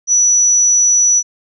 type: tone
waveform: sine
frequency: 5910 Hz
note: F#8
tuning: 3 cents flat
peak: -8 dBFS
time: 0.07-1.23 s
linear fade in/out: 50 ms
effects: none